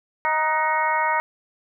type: harmonic tone with a mistuned harmonic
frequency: 312.9 Hz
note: D#4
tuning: 10 cents sharp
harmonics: 2 / 3 / 4 / 5 / 6 / 7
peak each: -29 / -21 / -28 / -30 / -27 / -29 dBFS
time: 0.25-1.2 s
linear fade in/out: 0 ms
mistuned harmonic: 5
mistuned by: -76 cents
effects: none